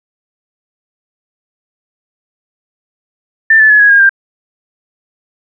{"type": "tone with pitch steps", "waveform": "sine", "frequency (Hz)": [1782, 1741.3, 1701.5, 1662.7, 1624.7, 1587.6], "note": ["A6", "A6", "G#6", "G#6", "G#6", "G6"], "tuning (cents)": [22, -18, 41, 2, -38, 22], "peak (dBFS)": -3, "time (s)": [3.5, 4.094], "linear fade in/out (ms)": 5, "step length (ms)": 99, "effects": []}